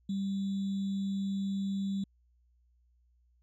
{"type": "tone with sample-and-hold", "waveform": "sine", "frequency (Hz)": 196, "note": "G3", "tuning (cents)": 0, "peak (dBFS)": -30, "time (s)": [0.09, 2.04], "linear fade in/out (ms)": 5, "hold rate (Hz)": 3675, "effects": ["added 60 Hz sine -65 dBFS peak until 3.42 s", "low-pass 6000 Hz 12 dB/octave"]}